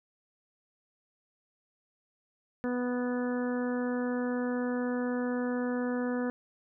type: harmonic tone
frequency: 246.9 Hz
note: B3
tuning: in tune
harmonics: 1 / 2 / 3 / 4 / 5 / 6 / 7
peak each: -30 / -34 / -44 / -45 / -46 / -44 / -45 dBFS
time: 2.64-6.3 s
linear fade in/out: 0 ms
effects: none